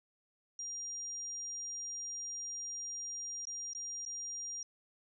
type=tone with dropouts; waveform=sine; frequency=5700 Hz; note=F8; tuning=34 cents sharp; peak=-39 dBFS; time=0.59-4.63 s; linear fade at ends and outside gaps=2 ms; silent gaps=3.453-3.47 / 3.734-3.749 / 4.052-4.061 s; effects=none